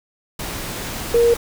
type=tone in noise; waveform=sine; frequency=470 Hz; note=A#4; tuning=14 cents sharp; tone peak=-11 dBFS; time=1.14-1.34 s; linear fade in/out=5 ms; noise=pink; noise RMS=-28 dBFS; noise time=0.39-1.37 s; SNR=+14 dB; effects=none